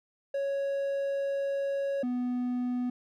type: tone pair in turn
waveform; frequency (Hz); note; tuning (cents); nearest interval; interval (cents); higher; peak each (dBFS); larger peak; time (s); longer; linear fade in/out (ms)
triangle; 554.4 / 247.4; C#5 / B3; 0 / +3; octave + major second; 1397; first; -26; neither; 0.34-2.03 / 2.03-2.9; first; 5
effects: none